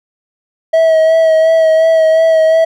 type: tone with vibrato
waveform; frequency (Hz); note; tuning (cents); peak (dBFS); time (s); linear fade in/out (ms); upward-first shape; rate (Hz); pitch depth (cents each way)
triangle; 644; E5; -41; -4; 0.73-2.65; 10; sine; 2.8; 23
effects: none